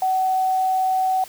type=tone; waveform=sine; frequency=753 Hz; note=F#5; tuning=30 cents sharp; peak=-17 dBFS; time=0.02-1.24 s; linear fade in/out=2 ms; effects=white hiss -42 dBFS RMS until 1.28 s